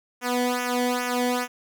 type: tone with flanger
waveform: sawtooth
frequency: 246.9 Hz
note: B3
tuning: in tune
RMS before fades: -25 dBFS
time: 0.21-1.48 s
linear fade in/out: 50 ms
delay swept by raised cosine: 0.23 to 0.78 ms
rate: 2.4 Hz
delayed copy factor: -1
effects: none